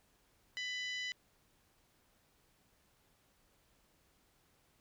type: harmonic tone with a mistuned harmonic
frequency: 996 Hz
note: B5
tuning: 14 cents sharp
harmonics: 2 / 3 / 4 / 5 / 6 / 7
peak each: -40 / -43 / -48 / -52 / -57 / -56 dBFS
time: 0.57-1.12 s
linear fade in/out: 0 ms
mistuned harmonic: 6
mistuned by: -32 cents
effects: pink hiss -72 dBFS RMS until 4.8 s